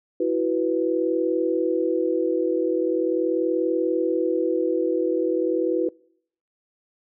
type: chord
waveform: sine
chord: E suspended second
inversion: none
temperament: equal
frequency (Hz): 329.6 / 370 / 493.9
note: E4 / F#4 / B4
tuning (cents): 0 / 0 / 0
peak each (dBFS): -24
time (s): 0.2-5.89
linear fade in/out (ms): 5
effects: noise-tail reverb RT60 0.7 s tail -26 dB re dry